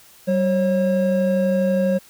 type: tone pair together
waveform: triangle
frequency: 191.42 / 542 Hz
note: G3 / C#5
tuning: -41 / -39 cents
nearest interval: octave + tritone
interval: 1802 cents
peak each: -17 dBFS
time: 0.27-1.99 s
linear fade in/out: 20 ms
effects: white hiss -49 dBFS RMS until 2.09 s